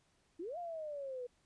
sine exponential two-way sweep, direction up then down, 311.1 to 713 to 483.3 Hz, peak -40 dBFS, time 0.39-1.27 s, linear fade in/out 10 ms, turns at 0.58 s, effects pink hiss -74 dBFS RMS until 1.45 s + resampled to 22050 Hz

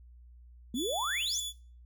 sine exponential sweep, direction up, 220 to 7520 Hz, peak -31 dBFS, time 0.74-1.4 s, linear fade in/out 2 ms
sawtooth tone, 3441 Hz, A7, 39 cents flat, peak -32 dBFS, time 0.74-1.53 s, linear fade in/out 50 ms
effects noise-tail reverb RT60 0.4 s tail -18 dB re dry + added 60 Hz sine -51 dBFS peak until 1.85 s

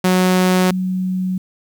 sawtooth / sine tone pair in turn, 183.9 / 185.5 Hz, F#3 / F#3, -10 / +5 cents, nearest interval unison, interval 15 cents, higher second, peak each -8 / -17 dBFS, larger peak first, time 0.04-0.71 / 0.71-1.38 s, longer neither, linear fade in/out 5 ms, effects 8-bit

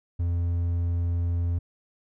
triangle tone, 86.1 Hz, F2, 24 cents flat, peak -21 dBFS, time 0.19-1.59 s, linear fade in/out 10 ms, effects none

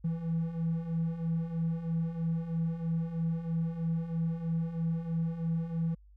triangle beating tone pair, 162.7 / 165.8 Hz, E3 / E3, -22 / +10 cents, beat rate 3.1 Hz, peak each -33 / -28 dBFS, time 0.04-5.95 s, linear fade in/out 10 ms, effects tanh soft clip ceiling -22 dBFS + added 50 Hz sine -54 dBFS peak until 6.16 s

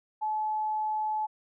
sine tone, 860 Hz, A5, 40 cents flat, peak -27 dBFS, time 0.21-1.27 s, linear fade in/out 20 ms, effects none

